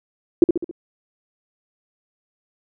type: tone with echo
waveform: sine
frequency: 342.5 Hz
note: F4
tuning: 34 cents flat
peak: -5 dBFS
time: 0.42-0.44 s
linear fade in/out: 2 ms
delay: 68 ms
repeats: 4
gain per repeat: -6 dB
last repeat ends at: 0.712 s
effects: none